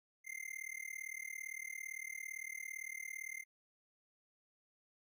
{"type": "tone with amplitude modulation", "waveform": "square", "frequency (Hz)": 2093, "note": "C7", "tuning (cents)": 0, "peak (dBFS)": -40, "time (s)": [0.24, 3.45], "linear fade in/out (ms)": 50, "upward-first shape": "sine", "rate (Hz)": 37.7, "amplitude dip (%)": 100, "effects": []}